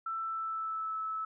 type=tone with pitch glide; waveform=sine; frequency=1331 to 1304.4 Hz; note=E6 to E6; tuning=+16 to -19 cents; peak=-33 dBFS; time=0.06-1.25 s; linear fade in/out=5 ms; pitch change=-35 cents; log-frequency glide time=0.19-0.98 s; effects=none